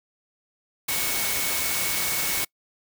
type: tone in noise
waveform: sine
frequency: 2217 Hz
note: C#7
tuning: in tune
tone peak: -33 dBFS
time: 0.88-2.45 s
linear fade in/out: 10 ms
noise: white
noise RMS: -26 dBFS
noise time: 0.88-2.45 s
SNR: -10 dB
effects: noise-tail reverb RT60 0.1 s tail -26 dB re dry